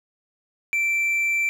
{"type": "tone", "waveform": "triangle", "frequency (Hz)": 2341, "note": "D7", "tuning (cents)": -6, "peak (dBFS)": -18, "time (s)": [0.73, 1.49], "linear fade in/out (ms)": 0, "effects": []}